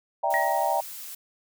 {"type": "chord", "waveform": "sine", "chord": "E half-diminished seventh", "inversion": "third", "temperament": "equal", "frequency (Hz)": [587.3, 659.3, 784, 932.3], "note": ["D5", "E5", "G5", "Bb5"], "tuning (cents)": [0, 0, 0, 0], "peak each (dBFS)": [-30, -28, -26, -27], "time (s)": [0.23, 0.81], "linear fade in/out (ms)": 10}
{"type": "noise", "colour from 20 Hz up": "blue", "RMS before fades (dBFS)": -39, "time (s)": [0.3, 1.15], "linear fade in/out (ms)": 5}
{"type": "tone with exponential decay", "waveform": "sine", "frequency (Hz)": 1900, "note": "A#6", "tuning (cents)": 33, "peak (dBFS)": -22, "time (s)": [0.34, 0.8], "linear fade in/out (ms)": 0, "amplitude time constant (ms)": 100}
{"effects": []}